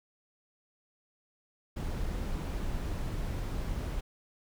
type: noise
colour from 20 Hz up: brown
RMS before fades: -34 dBFS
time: 1.76-4.01 s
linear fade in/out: 10 ms
effects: none